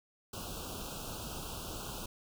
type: band-stop noise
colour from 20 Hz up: pink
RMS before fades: -42 dBFS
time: 0.33-2.06 s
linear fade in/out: 5 ms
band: 1500 to 2600 Hz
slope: 96 dB/octave
effects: none